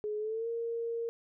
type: tone with pitch glide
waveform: sine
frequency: 422.6 to 463.5 Hz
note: G#4 to A#4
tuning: +30 to -10 cents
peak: -32 dBFS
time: 0.04-1.09 s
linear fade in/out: 0 ms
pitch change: +160 cents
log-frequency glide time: 0.18-0.48 s
effects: none